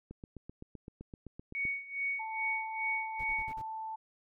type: click train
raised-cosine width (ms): 3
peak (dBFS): -32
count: 13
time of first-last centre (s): 0.11-1.652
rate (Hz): 7.78
type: tone with tremolo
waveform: sine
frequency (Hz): 2231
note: C#7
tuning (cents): +11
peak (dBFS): -30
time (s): 1.55-3.53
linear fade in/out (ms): 0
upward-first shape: sine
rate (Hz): 2.4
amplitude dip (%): 85
type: tone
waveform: sine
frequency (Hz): 882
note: A5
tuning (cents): +4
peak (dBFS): -37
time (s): 2.19-3.96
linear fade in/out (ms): 10
type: noise bursts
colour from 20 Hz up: brown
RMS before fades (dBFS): -47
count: 5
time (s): 3.19-3.619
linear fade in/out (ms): 5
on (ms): 49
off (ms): 46
effects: none